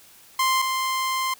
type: tone pair in turn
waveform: sawtooth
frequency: 1046.5 / 1046.5 Hz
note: C6 / C6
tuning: 0 / 0 cents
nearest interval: unison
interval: 0 cents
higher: neither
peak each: -15 / -19 dBFS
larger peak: first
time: 0.39-0.62 / 0.62-1.34 s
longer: second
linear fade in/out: 5 ms
effects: white hiss -51 dBFS RMS until 1.39 s